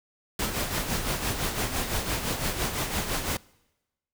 pink noise with tremolo, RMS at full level -27 dBFS, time 0.39-3.37 s, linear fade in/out 2 ms, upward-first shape sine, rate 5.9 Hz, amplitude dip 55%, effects noise-tail reverb RT60 1.0 s tail -24 dB re dry

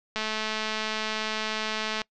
click train, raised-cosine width 0.2 ms, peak -12 dBFS, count 404, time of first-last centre 0.16-2.017 s, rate 217 Hz, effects noise-tail reverb RT60 0.1 s tail -24 dB re dry + low-pass 5000 Hz 12 dB/octave

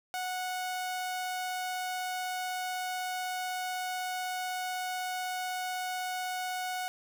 sawtooth tone, 736 Hz, F#5, 9 cents flat, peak -29 dBFS, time 0.14-6.88 s, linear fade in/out 0 ms, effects none

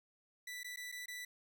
sawtooth tone with dropouts, 1975.5 Hz, B6, in tune, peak -40 dBFS, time 0.47-1.25 s, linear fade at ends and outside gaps 5 ms, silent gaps 0.633-0.644 / 0.761-0.771 / 0.917-0.923 / 1.059-1.081 s, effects none

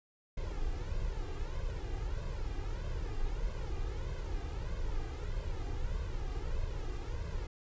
brown noise with flanger, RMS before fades -36 dBFS, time 0.37-7.47 s, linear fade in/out 5 ms, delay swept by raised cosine 1.9 to 2.53 ms, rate 1.6 Hz, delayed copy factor +0.75, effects resampled to 16000 Hz

